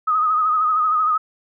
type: tone with vibrato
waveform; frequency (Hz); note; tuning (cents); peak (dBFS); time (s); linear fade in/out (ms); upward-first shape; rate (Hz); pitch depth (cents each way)
sine; 1255; D#6; +15; -15; 0.07-1.18; 10; sine; 13; 51
effects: none